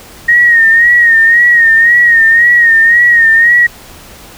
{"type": "tone with vibrato", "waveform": "sine", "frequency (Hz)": 1864.7, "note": "A#6", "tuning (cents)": 0, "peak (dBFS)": -3, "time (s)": [0.28, 3.67], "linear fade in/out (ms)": 10, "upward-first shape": "sine", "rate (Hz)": 1.9, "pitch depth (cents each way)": 61, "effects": ["pink hiss -34 dBFS RMS until 4.37 s"]}